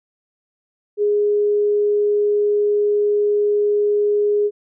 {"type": "tone", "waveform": "sine", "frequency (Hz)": 414.2, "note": "G#4", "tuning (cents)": -5, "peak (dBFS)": -14, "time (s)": [0.97, 4.51], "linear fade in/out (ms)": 50, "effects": []}